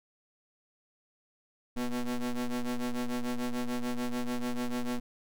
45% pulse ring-modulated tone, 123.4 Hz, B2, 1 cent flat, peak -27 dBFS, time 1.76-5 s, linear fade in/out 10 ms, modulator 120 Hz, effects none

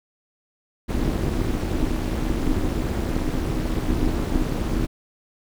brown noise with amplitude modulation, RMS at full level -19 dBFS, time 0.88-4.87 s, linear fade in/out 20 ms, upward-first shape sine, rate 282 Hz, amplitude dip 95%, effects none

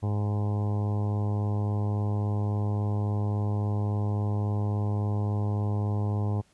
harmonic tone, 103.6 Hz, G#2, 4 cents flat, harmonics 1 / 2 / 3 / 4 / 5 / 6 / 7 / 8 / 9 / 10, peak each -25 / -35 / -40 / -40 / -44 / -47 / -45 / -44 / -48 / -49 dBFS, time 0.02-6.42 s, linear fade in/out 20 ms, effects pink hiss -64 dBFS RMS until 6.53 s + resampled to 24000 Hz

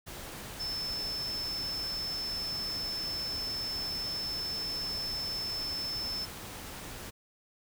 sine tone in noise, 5274 Hz, E8, in tune, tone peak -33 dBFS, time 0.59-6.26 s, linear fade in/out 20 ms, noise pink, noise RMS -43 dBFS, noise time 0.06-7.11 s, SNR +7 dB, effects none

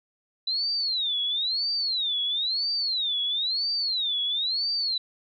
sine tone with vibrato, 3951 Hz, B7, in tune, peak -24 dBFS, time 0.47-4.98 s, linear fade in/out 5 ms, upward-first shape sine, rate 1 Hz, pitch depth 280 cents each way, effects none

